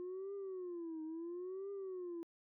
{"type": "tone with vibrato", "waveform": "sine", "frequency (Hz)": 354.4, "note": "F4", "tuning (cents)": 25, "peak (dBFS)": -40, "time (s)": [0, 2.23], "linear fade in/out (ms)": 0, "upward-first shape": "triangle", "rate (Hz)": 0.73, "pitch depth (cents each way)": 220, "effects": ["tanh soft clip ceiling -40 dBFS"]}